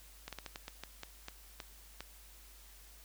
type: slowing click train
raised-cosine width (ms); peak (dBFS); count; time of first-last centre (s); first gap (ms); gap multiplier
0.2; -25; 11; 0.28-2.006; 47; 1.27
effects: added 50 Hz sine -57 dBFS peak until 3.04 s + white hiss -59 dBFS RMS until 3.04 s